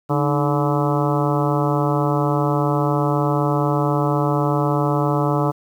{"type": "harmonic tone with a mistuned harmonic", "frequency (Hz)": 144.2, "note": "D3", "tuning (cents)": -31, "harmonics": [1, 2, 3, 4, 5, 6, 7, 8, 9], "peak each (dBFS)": [-20, -23, -25, -26, -27, -28, -28, -29, -30], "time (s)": [0.09, 5.52], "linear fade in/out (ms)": 20, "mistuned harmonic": 2, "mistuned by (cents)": 95, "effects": ["8-bit"]}